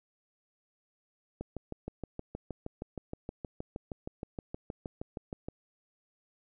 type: click train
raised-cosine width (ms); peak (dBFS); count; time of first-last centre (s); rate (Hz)
2; -24; 27; 1.41-5.485; 6.38
effects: none